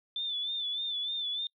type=tone with vibrato; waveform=sine; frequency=3520 Hz; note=A7; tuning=in tune; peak=-31 dBFS; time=0.16-1.47 s; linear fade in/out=2 ms; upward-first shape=sine; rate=3.3 Hz; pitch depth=60 cents each way; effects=noise-tail reverb RT60 0.1 s tail -24 dB re dry